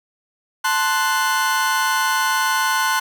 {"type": "chord", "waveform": "40% pulse", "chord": "F# diminished", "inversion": "first", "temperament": "equal", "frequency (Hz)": [880, 1046.5, 1480], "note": ["A5", "C6", "F#6"], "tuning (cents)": [0, 0, 0], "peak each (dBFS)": [-22, -20, -20], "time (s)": [0.64, 3], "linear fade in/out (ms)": 10, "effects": []}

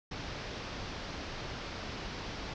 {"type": "low-pass noise", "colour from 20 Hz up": "pink", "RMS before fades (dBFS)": -41, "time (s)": [0.11, 2.54], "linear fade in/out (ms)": 5, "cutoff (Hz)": 5700, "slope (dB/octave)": 48, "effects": []}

